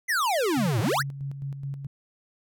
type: exponential two-way sweep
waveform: square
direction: down then up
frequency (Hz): 2093 to 100.7 to 2093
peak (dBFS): -23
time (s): 0.08-1.03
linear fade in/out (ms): 20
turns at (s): 0.8
type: tone with tremolo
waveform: sine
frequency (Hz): 138.59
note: C#3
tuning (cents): 0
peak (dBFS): -29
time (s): 0.57-1.87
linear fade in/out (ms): 5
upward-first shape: square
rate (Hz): 4.7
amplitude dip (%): 50
effects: none